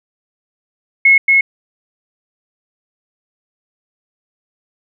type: tone with echo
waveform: sine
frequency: 2177 Hz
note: C#7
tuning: 32 cents flat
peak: -5 dBFS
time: 1.05-1.18 s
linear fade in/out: 5 ms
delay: 230 ms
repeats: 1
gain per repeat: -2 dB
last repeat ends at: 1.41 s
effects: none